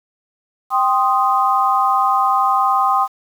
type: chord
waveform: sine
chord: C minor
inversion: second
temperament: equal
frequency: 784 / 1046.5 / 1244.5 Hz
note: G5 / C6 / Eb6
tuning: 0 / 0 / 0 cents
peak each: -17 dBFS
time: 0.7-3.08 s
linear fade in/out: 50 ms
effects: 7-bit